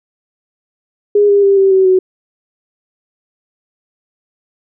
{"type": "tone with pitch steps", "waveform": "sine", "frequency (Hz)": [411.3, 403.3, 395.5, 387.8, 380.2, 372.8], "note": ["G#4", "G4", "G4", "G4", "F#4", "F#4"], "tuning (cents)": [-17, 49, 15, -19, 47, 13], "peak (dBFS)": -6, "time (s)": [1.15, 1.99], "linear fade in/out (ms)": 5, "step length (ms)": 140, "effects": []}